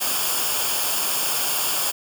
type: noise with comb filter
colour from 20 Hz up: white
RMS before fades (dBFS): -23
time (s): 0-1.92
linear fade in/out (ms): 20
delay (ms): 0.5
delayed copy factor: -0.65
effects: none